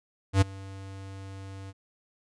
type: tone with ADSR envelope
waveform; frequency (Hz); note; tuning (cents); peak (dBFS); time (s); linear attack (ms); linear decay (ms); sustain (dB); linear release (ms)
square; 97; G2; -18; -16; 0.33-1.73; 84; 15; -24; 37
effects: resampled to 22050 Hz